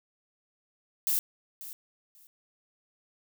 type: noise with echo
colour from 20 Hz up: violet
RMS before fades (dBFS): -27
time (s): 1.07-1.19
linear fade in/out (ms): 0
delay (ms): 540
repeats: 2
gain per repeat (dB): -15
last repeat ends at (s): 2.27
effects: none